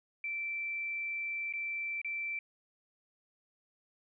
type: tone with dropouts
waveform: sine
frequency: 2337 Hz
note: D7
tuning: 9 cents flat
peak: -34 dBFS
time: 0.24-2.39 s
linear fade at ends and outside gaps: 2 ms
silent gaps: 1.526-1.536 / 2.016-2.046 s
effects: none